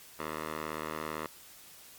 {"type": "tone with band-pass filter", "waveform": "10% pulse", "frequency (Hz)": 77.78, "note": "D#2", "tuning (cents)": 0, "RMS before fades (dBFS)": -38, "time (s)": [0.19, 1.27], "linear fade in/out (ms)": 5, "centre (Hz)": 1200, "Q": 0.91, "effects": ["white hiss -53 dBFS RMS until 1.98 s", "MP3 96 kbps"]}